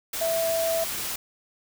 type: tone in noise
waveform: sine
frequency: 659.3 Hz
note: E5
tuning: in tune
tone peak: -23 dBFS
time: 0.21-0.84 s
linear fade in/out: 5 ms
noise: white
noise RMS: -31 dBFS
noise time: 0.13-1.16 s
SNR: +5 dB
effects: none